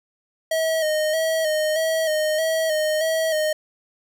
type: tone with vibrato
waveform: square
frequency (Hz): 630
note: D#5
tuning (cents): +21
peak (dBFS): -20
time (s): 0.51-3.53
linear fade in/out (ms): 5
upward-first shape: square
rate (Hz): 1.6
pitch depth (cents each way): 37
effects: none